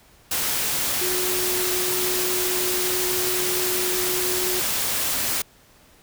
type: tone in noise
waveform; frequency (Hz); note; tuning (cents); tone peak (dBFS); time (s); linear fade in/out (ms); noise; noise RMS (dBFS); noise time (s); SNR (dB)
sine; 364.5; F#4; -26; -27; 1.01-4.6; 5; white; -24; 0.31-5.42; -6
effects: pink hiss -54 dBFS RMS until 6.02 s